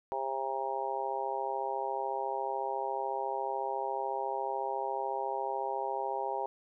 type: harmonic tone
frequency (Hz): 134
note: C3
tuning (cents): +42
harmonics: 3 / 4 / 5 / 6 / 7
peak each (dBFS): -39 / -39 / -40 / -36 / -37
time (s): 0.12-6.46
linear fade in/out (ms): 0
effects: none